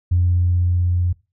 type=tone with level ramp; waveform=sine; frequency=88.4 Hz; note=F2; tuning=22 cents sharp; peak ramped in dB=-12 to -15 dBFS; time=0.11-1.13 s; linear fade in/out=10 ms; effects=noise-tail reverb RT60 0.3 s tail -23 dB re dry + tanh soft clip ceiling -8 dBFS